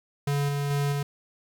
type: tone with tremolo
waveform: square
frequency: 142.6 Hz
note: C#3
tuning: 49 cents sharp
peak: -24 dBFS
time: 0.27-1.03 s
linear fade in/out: 5 ms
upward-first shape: square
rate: 2.3 Hz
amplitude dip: 25%
effects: 10-bit